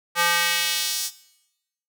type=tone with high-pass filter sweep; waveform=square; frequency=172.1 Hz; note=F3; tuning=25 cents flat; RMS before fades=-23 dBFS; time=0.15-1.11 s; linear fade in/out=50 ms; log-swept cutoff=1100 to 6300 Hz; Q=1.1; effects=noise-tail reverb RT60 0.9 s tail -18 dB re dry